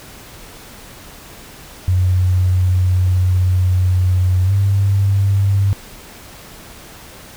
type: tone with pitch glide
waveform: sine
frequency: 91.6 to 98.74 Hz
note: F#2 to G2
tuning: -17 to +13 cents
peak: -11 dBFS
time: 1.88-5.73 s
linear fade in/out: 0 ms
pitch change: +130 cents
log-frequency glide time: 4.44-4.52 s
effects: pink hiss -38 dBFS RMS until 7.36 s